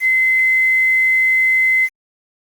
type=tone with quantisation; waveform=sine; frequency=2054 Hz; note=C7; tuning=33 cents flat; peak=-11 dBFS; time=0-1.89 s; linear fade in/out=50 ms; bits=6; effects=Opus 24 kbps